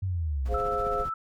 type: linear sweep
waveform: sine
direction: down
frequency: 98 to 55.4 Hz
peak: -26 dBFS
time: 0.02-0.57 s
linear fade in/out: 10 ms
type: noise with tremolo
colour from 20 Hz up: brown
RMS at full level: -35 dBFS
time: 0.45-1.1 s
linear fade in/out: 10 ms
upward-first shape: triangle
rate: 15 Hz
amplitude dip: 60%
type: chord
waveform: sine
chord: F minor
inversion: first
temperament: equal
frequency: 415.3 / 523.3 / 698.5 Hz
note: Ab4 / C5 / F5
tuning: 0 / 0 / 0 cents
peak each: -32 dBFS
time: 0.48-1.06 s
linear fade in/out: 50 ms
type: tone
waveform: sine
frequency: 1318.5 Hz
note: E6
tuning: in tune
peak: -29 dBFS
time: 0.54-1.14 s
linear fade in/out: 5 ms
effects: none